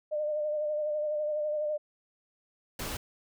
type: tone with vibrato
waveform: sine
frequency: 603 Hz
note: D5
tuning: 46 cents sharp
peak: -28 dBFS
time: 0.11-1.78 s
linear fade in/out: 20 ms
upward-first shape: sine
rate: 12 Hz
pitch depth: 31 cents each way
type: noise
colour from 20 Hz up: pink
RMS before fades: -36 dBFS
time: 2.79-2.97 s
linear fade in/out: 5 ms
effects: none